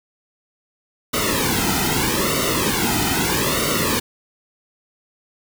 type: noise with flanger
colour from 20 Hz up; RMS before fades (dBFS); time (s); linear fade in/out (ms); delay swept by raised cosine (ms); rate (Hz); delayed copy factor
pink; -20; 1.13-4; 10; 1.2 to 1.81; 0.79; -1
effects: none